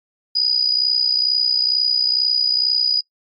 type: tone with amplitude modulation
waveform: sine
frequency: 4934 Hz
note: D#8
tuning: 15 cents flat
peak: -11 dBFS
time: 0.35-3.01 s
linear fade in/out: 10 ms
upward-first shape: sine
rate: 62.2 Hz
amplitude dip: 70%
effects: noise-tail reverb RT60 0.1 s tail -20 dB re dry + MP3 64 kbps